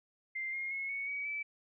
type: tone with pitch steps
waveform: sine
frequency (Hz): 2093 / 2135 / 2177 / 2220 / 2264 / 2309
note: C7 / C7 / C#7 / C#7 / C#7 / D7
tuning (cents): 0 / +34 / -32 / +2 / +36 / -30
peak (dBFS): -35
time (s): 0.35-1.43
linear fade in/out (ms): 10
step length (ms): 180
effects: none